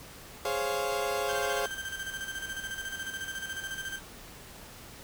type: chord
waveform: 30% pulse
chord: Db major seventh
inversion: second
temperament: equal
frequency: 415.3 / 523.3 / 554.4 / 698.5 Hz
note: Ab4 / C5 / Db5 / F5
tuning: 0 / 0 / 0 / 0 cents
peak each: -31 / -33 / -32 / -32 dBFS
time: 0.45-1.66 s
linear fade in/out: 2 ms
type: tone with tremolo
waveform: 35% pulse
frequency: 1568 Hz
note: G6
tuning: in tune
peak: -32 dBFS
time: 1.28-4 s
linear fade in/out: 20 ms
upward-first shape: square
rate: 14 Hz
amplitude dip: 55%
effects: pink hiss -48 dBFS RMS until 5.03 s